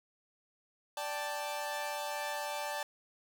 sawtooth chord, D suspended fourth, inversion none, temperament equal, 587.3 / 784 / 880 Hz, D5 / G5 / A5, 0 / 0 / 0 cents, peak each -36 / -39 / -35 dBFS, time 0.97-2.83 s, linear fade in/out 2 ms, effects none

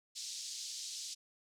pink band-pass noise, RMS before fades -44 dBFS, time 0.15-1.15 s, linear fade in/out 20 ms, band 4200 to 7300 Hz, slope 24 dB/octave, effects none

